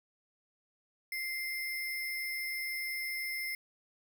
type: tone with sample-and-hold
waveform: sine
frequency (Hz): 2093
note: C7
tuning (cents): 0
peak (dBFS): -34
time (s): 1.12-3.55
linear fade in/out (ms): 2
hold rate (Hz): 7350
effects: none